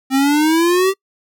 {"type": "exponential sweep", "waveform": "square", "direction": "up", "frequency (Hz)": [262.3, 392], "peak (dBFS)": -12, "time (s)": [0.1, 0.94], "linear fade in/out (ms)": 50, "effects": ["noise-tail reverb RT60 0.1 s tail -25 dB re dry"]}